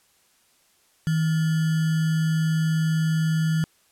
sine tone with sample-and-hold, 159.6 Hz, D#3, 44 cents sharp, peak -19 dBFS, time 1.07-3.64 s, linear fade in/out 0 ms, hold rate 1575 Hz, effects white hiss -62 dBFS RMS until 3.91 s + low-pass 12000 Hz 12 dB/octave

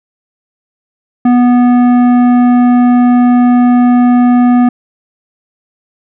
triangle tone with tanh clipping, 245.2 Hz, B3, 12 cents flat, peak -6 dBFS, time 1.25-4.69 s, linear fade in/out 5 ms, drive 16 dB, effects none

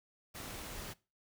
pink noise, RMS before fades -45 dBFS, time 0.34-0.94 s, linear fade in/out 20 ms, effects noise-tail reverb RT60 0.3 s tail -21 dB re dry

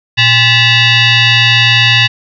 sine tone with frequency modulation, 117.4 Hz, A#2, 13 cents sharp, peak -5 dBFS, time 0.17-2.08 s, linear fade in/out 20 ms, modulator 924 Hz, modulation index 4.1, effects none

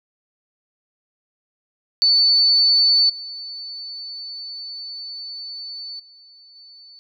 sine tone with level steps, 4495 Hz, C#8, 23 cents sharp, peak -12 / -30 / -45 / -42 dBFS, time 2.02-6.99 s, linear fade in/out 0 ms, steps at 3.09 / 5.99 / 6.55 s, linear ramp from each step 10 ms, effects none

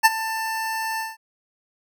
25% pulse tone with ADSR envelope, 889 Hz, A5, 18 cents sharp, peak -5 dBFS, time 0.03-1.17 s, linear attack 24 ms, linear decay 31 ms, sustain -16 dB, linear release 180 ms, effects none

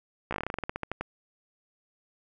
slowing click train, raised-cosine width 0.5 ms, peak -16 dBFS, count 17, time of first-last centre 0.31-1.01 s, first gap 15 ms, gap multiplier 1.13, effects none

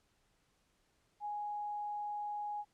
sine tone, 830.6 Hz, G#5, in tune, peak -37 dBFS, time 1.2-2.65 s, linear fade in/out 50 ms, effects pink hiss -75 dBFS RMS until 2.73 s + low-pass 10000 Hz 12 dB/octave

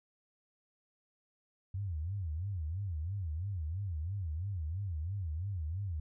sine tone with vibrato, 87.9 Hz, F2, 12 cents sharp, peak -34 dBFS, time 1.74-6 s, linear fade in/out 5 ms, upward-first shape sine, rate 3 Hz, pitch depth 260 cents each way, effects none

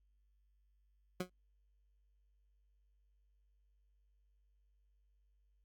20% pulse tone with exponential decay, 181.8 Hz, F#3, 30 cents flat, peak -28 dBFS, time 1.2-1.3 s, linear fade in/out 5 ms, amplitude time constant 20 ms, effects added 50 Hz sine -70 dBFS peak until 5.64 s + Opus 48 kbps

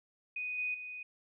sine tone with level steps, 2489 Hz, D#7, in tune, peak -35 / -32 / -41 dBFS, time 0.36-1.03 s, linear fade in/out 5 ms, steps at 0.58 / 0.74 s, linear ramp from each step 5 ms, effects none

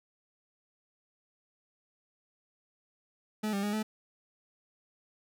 40% pulse tone with pitch steps, 214.4 / 198.7 / 206.7 / 216.1 Hz, A3 / G3 / G#3 / A3, -45 / +24 / -8 / -31 cents, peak -29 dBFS, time 3.43-3.83 s, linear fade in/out 10 ms, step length 100 ms, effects none

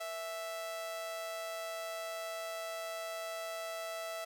sawtooth tone with amplitude modulation, 659.3 Hz, E5, in tune, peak -33 dBFS, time 0-4.25 s, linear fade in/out 10 ms, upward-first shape sine, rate 181 Hz, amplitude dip 40%, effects none

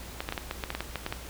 clicks, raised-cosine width 0.3 ms, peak -15 dBFS, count 12, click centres 0.205 / 0.289 / 0.324 / 0.378 / 0.511 / 0.638 / 0.704 / 0.75 / 0.806 / 0.957 / 1.064 / 1.125 s, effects added 60 Hz sine -44 dBFS peak until 1.29 s + pink hiss -44 dBFS RMS until 1.29 s

